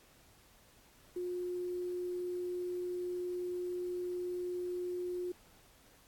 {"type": "tone with quantisation", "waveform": "sine", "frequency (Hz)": 358.1, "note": "F4", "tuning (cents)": 43, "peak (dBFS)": -35, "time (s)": [1.16, 5.32], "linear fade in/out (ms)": 5, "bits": 10, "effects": ["pink hiss -63 dBFS RMS until 6.07 s", "AAC 64 kbps"]}